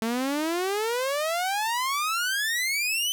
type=exponential sweep; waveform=sawtooth; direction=up; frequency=220 to 3081 Hz; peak=-21 dBFS; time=0.02-3.12 s; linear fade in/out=0 ms; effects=none